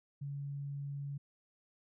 sine tone, 141.3 Hz, C#3, 34 cents sharp, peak -38 dBFS, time 0.21-1.18 s, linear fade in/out 10 ms, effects none

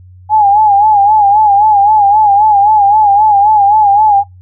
sine tone with vibrato, 830.6 Hz, G#5, in tune, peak -4 dBFS, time 0.29-4.24 s, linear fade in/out 50 ms, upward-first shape sine, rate 3.8 Hz, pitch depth 81 cents each way, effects noise-tail reverb RT60 0.2 s tail -26 dB re dry + added 91 Hz sine -34 dBFS peak until 4.41 s

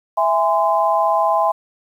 sine chord, E augmented, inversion none, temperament just, 659.3 / 824.1 / 1030.1 Hz, E5 / G#5 / B#5, 0 / -14 / -27 cents, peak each -18 dBFS, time 0.17-1.52 s, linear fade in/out 10 ms, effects 8-bit

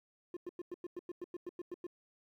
triangle tone bursts, 353.4 Hz, F4, 21 cents sharp, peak -37 dBFS, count 13, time 0.34-1.867 s, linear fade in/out 2 ms, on 27 ms, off 98 ms, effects 12-bit

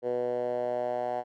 10% pulse tone with band-pass filter sweep, 122.7 Hz, B2, 11 cents flat, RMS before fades -30 dBFS, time 0.02-1.24 s, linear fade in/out 50 ms, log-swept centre 480 to 730 Hz, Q 4, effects MP3 96 kbps

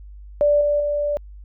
sine tone with level steps, 585 Hz, D5, 7 cents flat, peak -13 / -16 / -19 dBFS, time 0.41-1.17 s, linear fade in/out 0 ms, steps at 0.61 / 0.8 s, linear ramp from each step 2 ms, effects added 50 Hz sine -37 dBFS peak until 1.44 s

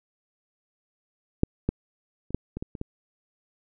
clicks, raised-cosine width 3 ms, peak -6 / -10 / -28 / -10 / -20 / -19 / -24 / -18 dBFS, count 8, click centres 1.434 / 1.69 / 2.306 / 2.346 / 2.57 / 2.625 / 2.752 / 2.814 s, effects none

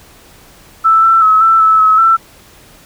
sine tone with pitch steps, 1321 / 1336 / 1286 / 1330 / 1306 / 1286 / 1336 Hz, E6 / E6 / E6 / E6 / E6 / E6 / E6, +3 / +23 / -43 / +15 / -17 / -43 / +23 cents, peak -5 dBFS, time 0.84-2.17 s, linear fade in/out 20 ms, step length 190 ms, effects pink hiss -42 dBFS RMS until 2.85 s

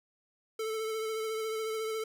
square tone with vibrato, 440 Hz, A4, in tune, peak -33 dBFS, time 0.59-2.04 s, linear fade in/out 5 ms, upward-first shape sine, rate 14 Hz, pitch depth 23 cents each way, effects none

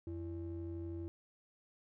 triangle ring-modulated tone, 123.6 Hz, B2, 2 cents sharp, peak -35 dBFS, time 0.07-1.08 s, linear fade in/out 0 ms, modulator 211 Hz, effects none

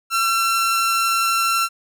sawtooth tone with amplitude modulation, 1353 Hz, E6, 45 cents sharp, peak -12 dBFS, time 0.1-1.69 s, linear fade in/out 50 ms, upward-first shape sine, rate 214 Hz, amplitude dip 25%, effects none

